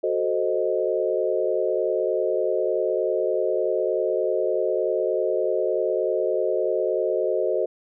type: chord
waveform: sine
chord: F# diminished seventh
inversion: none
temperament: equal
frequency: 370 / 440 / 523.3 / 622.3 Hz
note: F#4 / A4 / C5 / Eb5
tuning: 0 / 0 / 0 / 0 cents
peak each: -26 dBFS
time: 0.03-7.66 s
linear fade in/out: 10 ms
effects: none